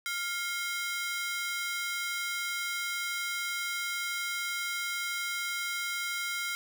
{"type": "ring-modulated tone", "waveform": "sawtooth", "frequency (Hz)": 1771, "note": "A6", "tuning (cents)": 11, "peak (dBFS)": -25, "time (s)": [0.06, 6.55], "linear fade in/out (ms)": 0, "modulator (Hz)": 374, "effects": []}